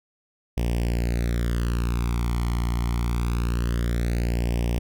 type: tone with flanger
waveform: sawtooth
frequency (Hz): 58.8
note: A#1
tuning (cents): +16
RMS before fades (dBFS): -24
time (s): 0.57-4.79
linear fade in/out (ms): 5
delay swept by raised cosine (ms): 0.36 to 0.94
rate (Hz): 0.24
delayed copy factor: +0.9
effects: none